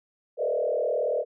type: tone with frequency modulation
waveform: sine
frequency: 545 Hz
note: C#5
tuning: 29 cents flat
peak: -23 dBFS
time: 0.37-1.25 s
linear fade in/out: 50 ms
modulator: 38.4 Hz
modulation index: 2.4
effects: none